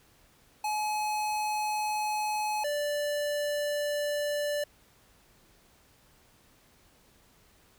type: tone pair in turn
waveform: square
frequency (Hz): 849 / 586.1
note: G#5 / D5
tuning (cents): +38 / -4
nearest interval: tritone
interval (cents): 642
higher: first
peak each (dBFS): -29 / -29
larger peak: neither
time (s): 0.64-2.64 / 2.64-4.64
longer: neither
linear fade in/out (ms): 5
effects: pink hiss -62 dBFS RMS until 7.78 s